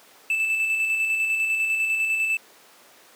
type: tone with tremolo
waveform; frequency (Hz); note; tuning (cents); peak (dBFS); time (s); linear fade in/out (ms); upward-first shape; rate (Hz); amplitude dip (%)
triangle; 2637; E7; 0; -18; 0.3-2.37; 2; square; 10; 30
effects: pink hiss -51 dBFS RMS until 3.15 s + high-pass 400 Hz 12 dB/octave